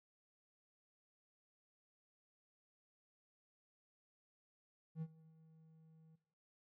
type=tone with ADSR envelope; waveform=triangle; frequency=160 Hz; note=D#3; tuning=49 cents sharp; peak=-37 dBFS; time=4.95-6.16 s; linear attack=68 ms; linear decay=52 ms; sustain=-24 dB; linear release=11 ms; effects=noise-tail reverb RT60 1.0 s tail -17 dB re dry